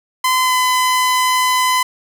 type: tone with pitch glide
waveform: sawtooth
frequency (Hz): 1024 to 1012.2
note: C6 to B5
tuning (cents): -38 to +42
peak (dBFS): -9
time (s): 0.24-1.83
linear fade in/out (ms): 5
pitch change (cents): -20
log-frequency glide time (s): 0.43-0.54
effects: none